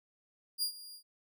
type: tone with ADSR envelope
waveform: sawtooth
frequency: 4824 Hz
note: D8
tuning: 46 cents sharp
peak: -26 dBFS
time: 0.58-1.03 s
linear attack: 45 ms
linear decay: 91 ms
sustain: -18 dB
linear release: 86 ms
effects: none